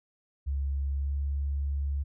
sine tone with pitch glide, 69.3 to 70.31 Hz, C#2 to C#2, 0 to +25 cents, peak -27 dBFS, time 0.46-2.04 s, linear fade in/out 20 ms, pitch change +25 cents, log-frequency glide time 0.97-1.13 s, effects none

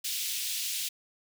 pink high-pass noise, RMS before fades -33 dBFS, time 0.04-0.89 s, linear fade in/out 10 ms, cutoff 2900 Hz, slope 24 dB/octave, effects none

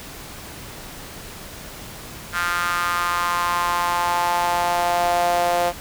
sawtooth tone with high-pass filter sweep, 174.61 Hz, F3, in tune, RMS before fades -21 dBFS, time 2.32-5.73 s, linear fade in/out 50 ms, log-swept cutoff 1400 to 610 Hz, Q 4.5, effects pink hiss -37 dBFS RMS until 5.8 s

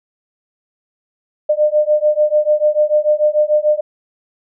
sine beating tone pair, 600 / 606.8 Hz, D5 / D#5, +37 / -44 cents, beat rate 6.8 Hz, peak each -14 dBFS, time 1.49-3.81 s, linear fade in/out 10 ms, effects none

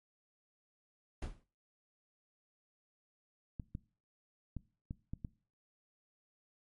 brown noise with exponential decay, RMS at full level -34 dBFS, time 1.22-1.44 s, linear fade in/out 5 ms, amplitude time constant 46 ms
clicks, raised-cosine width 5 ms, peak -28 dBFS, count 6, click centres 3.598 / 3.751 / 4.567 / 4.909 / 5.135 / 5.248 s
effects noise-tail reverb RT60 0.4 s tail -21 dB re dry + MP3 48 kbps

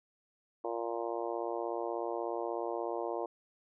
harmonic tone, 116.54 Hz, A#2, in tune, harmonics 3 / 4 / 5 / 6 / 7 / 8 / 9, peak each -39 / -39 / -40 / -41 / -45 / -44 / -47 dBFS, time 0.64-3.26 s, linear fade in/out 5 ms, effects none

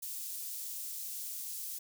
white high-pass noise, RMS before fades -41 dBFS, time 0.02-1.79 s, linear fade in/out 10 ms, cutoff 6200 Hz, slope 12 dB/octave, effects none

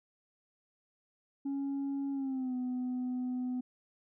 sine tone with pitch glide, 277.2 to 251.3 Hz, C#4 to B3, 0 to +30 cents, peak -30 dBFS, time 1.45-3.61 s, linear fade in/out 10 ms, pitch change -170 cents, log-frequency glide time 2.12-2.55 s, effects tanh soft clip ceiling -31 dBFS

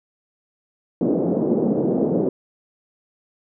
pink band-pass noise, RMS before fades -20 dBFS, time 1.01-2.29 s, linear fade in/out 2 ms, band 200 to 490 Hz, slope 24 dB/octave, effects none

